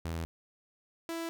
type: tone pair in turn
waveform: sawtooth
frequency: 82.41 / 331.5 Hz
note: E2 / E4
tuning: 0 / +10 cents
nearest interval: 2 octaves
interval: 2410 cents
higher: second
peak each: -30 / -31 dBFS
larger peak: first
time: 0.05-0.25 / 1.09-1.29 s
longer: neither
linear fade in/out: 0 ms
effects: none